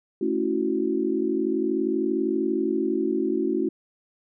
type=chord; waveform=sine; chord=F# minor seventh; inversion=first; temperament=equal; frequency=220 / 277.2 / 329.6 / 370 Hz; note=A3 / C#4 / E4 / F#4; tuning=0 / 0 / 0 / 0 cents; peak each=-30 / -28 / -26 / -26 dBFS; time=0.21-3.69 s; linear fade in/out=5 ms; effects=none